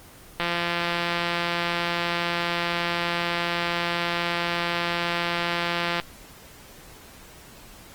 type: click train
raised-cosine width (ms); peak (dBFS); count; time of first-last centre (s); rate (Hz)
0.3; -9; 964; 0.4-5.999; 172
effects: pink hiss -47 dBFS RMS until 7.94 s + Opus 24 kbps